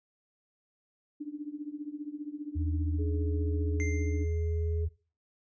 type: tone with tremolo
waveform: sine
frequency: 295.6 Hz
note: D4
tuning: 11 cents sharp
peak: -32 dBFS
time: 1.2-4.25 s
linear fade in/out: 10 ms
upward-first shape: triangle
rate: 15 Hz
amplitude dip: 90%
type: tone with pitch glide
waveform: sine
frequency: 81.3 to 80.6 Hz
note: E2 to E2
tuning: -23 to -38 cents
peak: -28 dBFS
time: 2.55-4.89 s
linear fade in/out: 20 ms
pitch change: -15 cents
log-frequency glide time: 3.81-3.91 s
type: tone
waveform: sine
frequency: 420 Hz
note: G#4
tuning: 19 cents sharp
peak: -37 dBFS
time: 2.98-4.86 s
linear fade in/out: 20 ms
type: tone with exponential decay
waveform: square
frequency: 2093 Hz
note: C7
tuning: in tune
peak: -35 dBFS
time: 3.8-4.82 s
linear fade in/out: 0 ms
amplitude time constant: 220 ms
effects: noise-tail reverb RT60 0.4 s tail -20 dB re dry + resampled to 16000 Hz